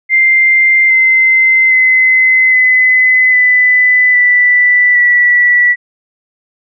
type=tone with pitch steps; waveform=sine; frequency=2093 / 2069 / 2045 / 2022 / 1998.5 / 1975.5 / 1952.8 Hz; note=C7 / C7 / C7 / B6 / B6 / B6 / B6; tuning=0 / -20 / -40 / +40 / +20 / 0 / -20 cents; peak=-5 dBFS; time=0.09-5.76 s; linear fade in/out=50 ms; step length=810 ms; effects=none